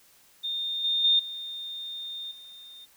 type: tone with level steps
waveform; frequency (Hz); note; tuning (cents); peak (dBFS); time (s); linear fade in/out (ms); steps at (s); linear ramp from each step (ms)
sine; 3641; A#7; -41; -28 / -23 / -18 / -34 / -44; 0.43-2.86; 20; 0.84 / 1.04 / 1.19 / 2.31; 5
effects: white hiss -59 dBFS RMS until 2.96 s